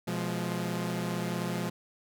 sawtooth chord, F diminished, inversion second, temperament equal with one note detuned, 123.47 / 174.61 / 210.2 Hz, Cb3 / F3 / Ab3, 0 / 0 / +21 cents, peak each -33 / -29 / -32 dBFS, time 0.07-1.7 s, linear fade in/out 10 ms, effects none

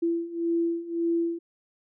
sine beating tone pair, 335.5 / 337.3 Hz, E4 / E4, +31 / +40 cents, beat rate 1.8 Hz, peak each -29 / -26 dBFS, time 0.02-1.39 s, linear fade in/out 10 ms, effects none

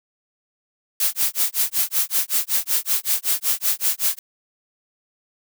blue noise with tremolo, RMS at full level -18 dBFS, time 1-4.19 s, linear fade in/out 2 ms, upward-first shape sine, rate 5.3 Hz, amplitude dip 100%, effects none

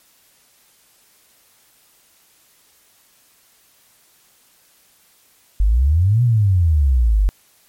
sine exponential two-way sweep, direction up then down, 46.25 to 124.6 to 46.25 Hz, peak -11 dBFS, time 5.6-7.29 s, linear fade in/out 0 ms, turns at 6.23 s, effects white hiss -55 dBFS RMS until 7.68 s + MP3 64 kbps

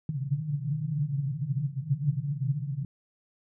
white band-pass noise, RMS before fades -30 dBFS, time 0.09-2.85 s, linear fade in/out 2 ms, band 130 to 150 Hz, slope 96 dB/octave, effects none

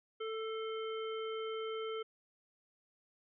harmonic tone with a mistuned harmonic, 442.9 Hz, A4, 11 cents sharp, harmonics 1 / 3 / 5 / 7, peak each -38 / -45 / -52 / -49 dBFS, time 0.2-2.03 s, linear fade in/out 10 ms, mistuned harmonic 5, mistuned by -47 cents, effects none

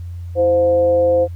sine tone with frequency modulation, 520 Hz, C5, 11 cents flat, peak -11 dBFS, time 0.35-1.28 s, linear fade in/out 50 ms, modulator 191 Hz, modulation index 0.39, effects added 87 Hz sine -26 dBFS peak until 1.35 s + pink hiss -56 dBFS RMS until 1.35 s

